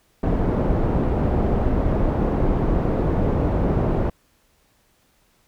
pink low-pass noise, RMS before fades -20 dBFS, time 0.23-4.1 s, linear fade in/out 5 ms, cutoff 610 Hz, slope 12 dB/octave, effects pink hiss -62 dBFS RMS until 5.47 s

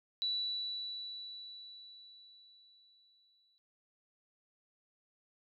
sine tone with exponential decay, 3947 Hz, B7, 2 cents flat, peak -31 dBFS, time 0.22-3.58 s, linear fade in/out 0 ms, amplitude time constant 730 ms, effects none

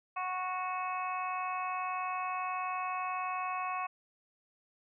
harmonic tone, 368.3 Hz, F#4, 8 cents flat, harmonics 2 / 3 / 4 / 5 / 6 / 7, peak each -38 / -35 / -49 / -51 / -48 / -42 dBFS, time 0.16-3.87 s, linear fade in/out 10 ms, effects none

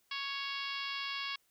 harmonic tone, 555 Hz, C#5, 2 cents sharp, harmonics 2 / 3 / 4 / 5 / 6 / 7 / 8 / 9 / 10, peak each -43 / -46 / -43 / -43 / -43 / -49 / -46 / -48 / -56 dBFS, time 0.11-1.36 s, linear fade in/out 5 ms, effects white hiss -73 dBFS RMS until 1.5 s

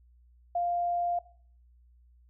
sine tone, 698.5 Hz, F5, in tune, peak -26 dBFS, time 0.55-1.19 s, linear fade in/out 5 ms, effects noise-tail reverb RT60 0.5 s tail -19 dB re dry + added 60 Hz sine -57 dBFS peak until 2.29 s

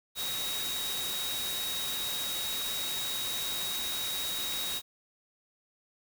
sine tone in noise, 3792 Hz, A#7, 29 cents sharp, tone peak -34 dBFS, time 0.15-4.82 s, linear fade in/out 50 ms, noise white, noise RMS -36 dBFS, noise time 0.15-4.82 s, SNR -1 dB, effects none

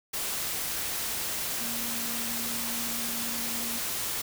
sine tone in noise, 233.1 Hz, A#3, in tune, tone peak -39 dBFS, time 1.6-3.79 s, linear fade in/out 10 ms, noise white, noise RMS -32 dBFS, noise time 0.13-4.22 s, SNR -10 dB, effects none

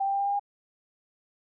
sine tone with pitch steps, 784 / 789 / 794 / 799.1 / 804.2 / 809.3 Hz, G5 / G5 / G5 / G5 / G5 / G#5, 0 / +11 / +22 / +33 / +44 / -45 cents, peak -24 dBFS, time 0-0.396 s, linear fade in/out 10 ms, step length 66 ms, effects none

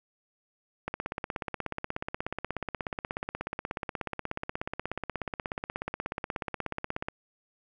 click train, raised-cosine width 0.5 ms, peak -17 dBFS, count 104, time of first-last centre 0.88-7.085 s, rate 16.6 Hz, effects none

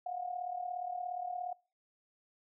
sine tone with amplitude modulation, 720 Hz, F#5, 47 cents flat, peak -33 dBFS, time 0.06-1.53 s, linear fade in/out 5 ms, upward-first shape sine, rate 37.1 Hz, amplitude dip 70%, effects noise-tail reverb RT60 0.4 s tail -26 dB re dry

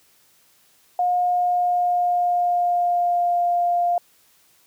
sine tone with pitch glide, 716 to 700.5 Hz, F5 to F5, +43 to +5 cents, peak -17 dBFS, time 0.99-3.98 s, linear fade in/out 2 ms, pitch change -38 cents, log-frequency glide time 1.16-3.4 s, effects white hiss -58 dBFS RMS until 4.66 s + high-pass 60 Hz 12 dB/octave

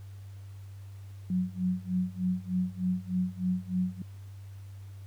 sine tone with tremolo, 182.9 Hz, F#3, 20 cents flat, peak -24 dBFS, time 1.3-4.02 s, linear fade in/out 2 ms, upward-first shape sine, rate 3.3 Hz, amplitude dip 95%, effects added 98 Hz sine -42 dBFS peak until 5.06 s + pink hiss -62 dBFS RMS until 5.06 s

